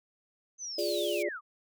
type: linear sweep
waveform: sine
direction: down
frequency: 6272 to 1117 Hz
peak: -36 dBFS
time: 0.58-1.41 s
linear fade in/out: 50 ms
type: chord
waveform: sine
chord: D diminished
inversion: first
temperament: equal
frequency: 349.2 / 415.3 / 587.3 Hz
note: F4 / Ab4 / D5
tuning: 0 / 0 / 0 cents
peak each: -33 / -34 / -32 dBFS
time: 0.78-1.29 s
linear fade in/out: 5 ms
type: high-pass noise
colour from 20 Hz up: pink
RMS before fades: -43 dBFS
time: 0.78-1.23 s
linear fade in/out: 10 ms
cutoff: 2700 Hz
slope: 48 dB/octave
effects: none